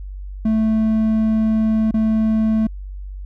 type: tone with dropouts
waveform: triangle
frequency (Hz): 219.6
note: A3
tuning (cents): -3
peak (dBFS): -12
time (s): 0.45-2.67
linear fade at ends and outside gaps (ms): 5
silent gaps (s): 1.911-1.94
effects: added 48 Hz sine -28 dBFS peak until 3.25 s

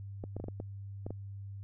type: clicks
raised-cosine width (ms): 2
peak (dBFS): -26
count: 8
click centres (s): 0.239 / 0.366 / 0.4 / 0.441 / 0.484 / 0.601 / 1.065 / 1.106
effects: added 99 Hz sine -41 dBFS peak until 1.63 s

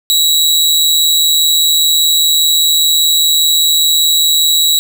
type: tone with amplitude modulation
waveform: sawtooth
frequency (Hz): 3885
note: B7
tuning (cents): -29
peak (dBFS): -3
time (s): 0.1-4.79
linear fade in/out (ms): 0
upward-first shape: sine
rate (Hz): 158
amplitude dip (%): 50
effects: none

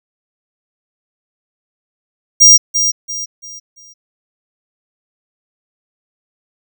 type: tone with echo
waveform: square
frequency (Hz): 5700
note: F8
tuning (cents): +34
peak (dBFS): -3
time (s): 2.4-2.58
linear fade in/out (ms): 20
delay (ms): 340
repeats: 4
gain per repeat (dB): -9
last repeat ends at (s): 3.94
effects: none

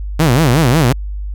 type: tone with vibrato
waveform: sawtooth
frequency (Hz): 140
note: C#3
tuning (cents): +18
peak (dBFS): -5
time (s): 0.19-0.93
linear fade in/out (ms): 10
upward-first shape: sine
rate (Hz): 5.5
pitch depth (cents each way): 300
effects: added 50 Hz sine -20 dBFS peak until 1.34 s

